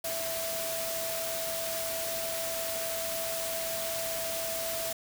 sine tone in noise, 659.3 Hz, E5, in tune, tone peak -35 dBFS, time 0.04-4.93 s, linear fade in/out 5 ms, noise white, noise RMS -35 dBFS, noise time 0.04-4.93 s, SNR -3 dB, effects none

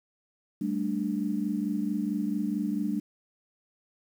sine chord, G suspended second, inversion none, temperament just, 196 / 220.5 / 294 Hz, G3 / A3 / D4, 0 / +4 / +2 cents, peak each -31 dBFS, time 0.61-3 s, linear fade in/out 5 ms, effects 9-bit

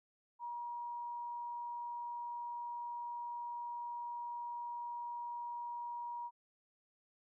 sine tone, 954 Hz, A#5, 40 cents sharp, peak -40 dBFS, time 0.39-6.31 s, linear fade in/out 50 ms, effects none

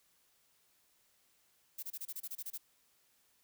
violet noise bursts, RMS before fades -42 dBFS, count 11, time 1.78-2.579 s, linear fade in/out 10 ms, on 49 ms, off 26 ms, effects white hiss -72 dBFS RMS until 3.43 s

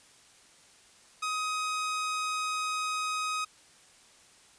sawtooth tone, 1258 Hz, D#6, 19 cents sharp, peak -26 dBFS, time 1.22-3.45 s, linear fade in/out 10 ms, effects white hiss -58 dBFS RMS until 4.58 s + resampled to 22050 Hz

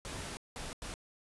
pink noise bursts at uneven times, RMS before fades -42 dBFS, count 3, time 0.05-0.37 / 0.56-0.73 / 0.82-0.94 s, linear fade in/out 0 ms, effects resampled to 24000 Hz

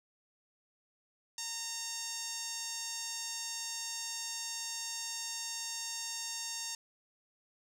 sawtooth tone with band-pass filter, 919 Hz, A#5, 25 cents flat, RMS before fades -40 dBFS, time 1.38-6.75 s, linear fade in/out 2 ms, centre 6400 Hz, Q 2.7, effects 11-bit

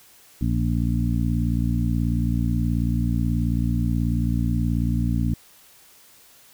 harmonic tone with a mistuned harmonic, 58.5 Hz, A#1, 7 cents sharp, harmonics 1 / 2 / 3 / 4 / 5, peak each -24 / -24 / -27 / -27 / -31 dBFS, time 0.41-5.34 s, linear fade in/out 5 ms, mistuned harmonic 5, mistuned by -15 cents, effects white hiss -52 dBFS RMS until 6.53 s

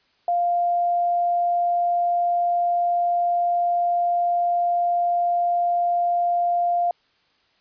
sine tone, 698.5 Hz, F5, in tune, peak -18 dBFS, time 0.28-6.91 s, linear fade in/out 2 ms, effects white hiss -63 dBFS RMS until 7.6 s + resampled to 11025 Hz

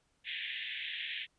white band-pass noise, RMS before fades -40 dBFS, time 0.24-1.27 s, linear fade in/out 50 ms, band 1700 to 3600 Hz, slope 96 dB/octave, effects pink hiss -75 dBFS RMS until 1.38 s + resampled to 22050 Hz

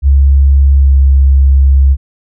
sine tone with pitch glide, 68.9 to 67.91 Hz, C#2 to C#2, -10 to -35 cents, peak -3 dBFS, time 0.02-1.97 s, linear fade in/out 50 ms, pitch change -25 cents, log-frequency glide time 0.76-0.93 s, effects none

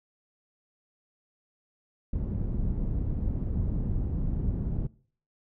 pink low-pass noise, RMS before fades -29 dBFS, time 2.13-4.87 s, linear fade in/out 5 ms, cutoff 190 Hz, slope 12 dB/octave, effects noise-tail reverb RT60 0.5 s tail -22 dB re dry

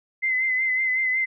sine tone with vibrato, 2051 Hz, C7, 35 cents flat, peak -20 dBFS, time 0.22-1.26 s, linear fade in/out 20 ms, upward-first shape sine, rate 5.4 Hz, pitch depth 36 cents each way, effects none

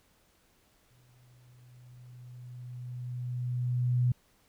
sine tone with exponential growth, 123.7 Hz, B2, 3 cents sharp, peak -22 dBFS, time 0.9-4.12 s, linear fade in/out 5 ms, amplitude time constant 700 ms, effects pink hiss -67 dBFS RMS until 4.48 s

